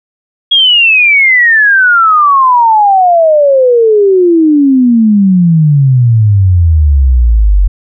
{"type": "exponential sweep", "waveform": "sine", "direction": "down", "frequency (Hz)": [3322, 45.4], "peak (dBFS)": -3, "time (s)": [0.51, 7.68], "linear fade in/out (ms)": 10, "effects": []}